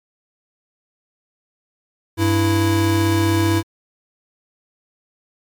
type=tone pair together; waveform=square; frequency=97.99 / 329.6 Hz; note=G2 / E4; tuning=0 / 0 cents; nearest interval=octave + major sixth; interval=2100 cents; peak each=-18 dBFS; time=2.17-3.63 s; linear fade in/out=50 ms; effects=MP3 96 kbps